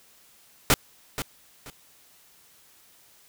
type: noise with echo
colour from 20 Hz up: pink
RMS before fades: -18 dBFS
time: 0.7-0.74 s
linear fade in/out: 0 ms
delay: 480 ms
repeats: 2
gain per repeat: -12 dB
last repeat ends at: 1.7 s
effects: white hiss -57 dBFS RMS until 3.28 s